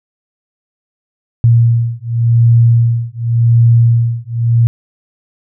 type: beating tone pair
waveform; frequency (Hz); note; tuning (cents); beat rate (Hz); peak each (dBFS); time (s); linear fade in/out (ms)
sine; 116.54 / 117.43; A#2 / A#2; 0 / +13; 0.89; -10; 1.44-4.67; 0
effects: none